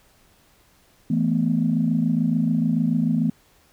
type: chord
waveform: sine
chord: E suspended fourth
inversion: none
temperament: equal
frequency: 164.81 / 220 / 246.9 Hz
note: E3 / A3 / B3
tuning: 0 / 0 / 0 cents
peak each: -22 dBFS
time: 1.1-3.3 s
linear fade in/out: 5 ms
effects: tanh soft clip ceiling -9 dBFS + pink hiss -58 dBFS RMS until 3.72 s